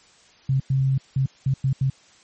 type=tone bursts at uneven times; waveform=sine; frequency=134 Hz; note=C3; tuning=42 cents sharp; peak=-17 dBFS; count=6; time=0.49-0.6 / 0.7-0.98 / 1.16-1.26 / 1.46-1.54 / 1.64-1.73 / 1.81-1.9 s; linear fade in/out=5 ms; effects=white hiss -54 dBFS RMS until 2.23 s + MP3 32 kbps